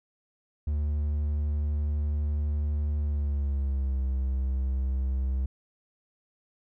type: tone with pitch glide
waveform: triangle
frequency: 74 to 65.55 Hz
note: D2 to C2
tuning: +14 to +4 cents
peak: -23 dBFS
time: 0.67-5.46 s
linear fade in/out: 5 ms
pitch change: -210 cents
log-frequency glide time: 3.01-4.03 s
effects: none